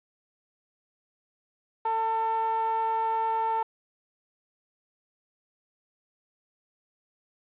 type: tone with low-pass filter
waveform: 5% pulse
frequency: 447.8 Hz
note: A4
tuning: 30 cents sharp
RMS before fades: -27 dBFS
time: 1.85-3.63 s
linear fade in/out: 5 ms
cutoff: 910 Hz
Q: 4.6
effects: resampled to 8000 Hz + 9-bit